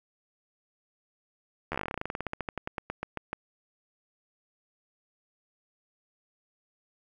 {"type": "slowing click train", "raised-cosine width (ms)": 0.5, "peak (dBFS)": -17, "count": 29, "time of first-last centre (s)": [1.72, 3.331], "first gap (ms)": 12, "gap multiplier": 1.1, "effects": ["9-bit"]}